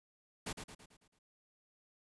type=noise with echo; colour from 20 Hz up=pink; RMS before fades=-40 dBFS; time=0.46-0.53 s; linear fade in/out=10 ms; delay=110 ms; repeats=6; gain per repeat=-6 dB; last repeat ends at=1.19 s; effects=resampled to 24000 Hz